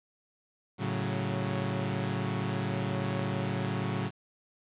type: chord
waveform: sawtooth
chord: F# minor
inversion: first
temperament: equal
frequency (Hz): 110 / 138.59 / 185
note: A2 / C#3 / F#3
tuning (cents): 0 / 0 / 0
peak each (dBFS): -30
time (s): 0.78-4.11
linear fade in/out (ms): 50
effects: resampled to 8000 Hz + 9-bit